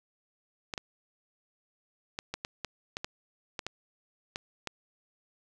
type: clicks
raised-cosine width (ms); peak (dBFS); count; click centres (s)
0.2; -17; 12; 0.738 / 0.778 / 2.189 / 2.34 / 2.449 / 2.647 / 2.969 / 3.045 / 3.592 / 3.666 / 4.359 / 4.673
effects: none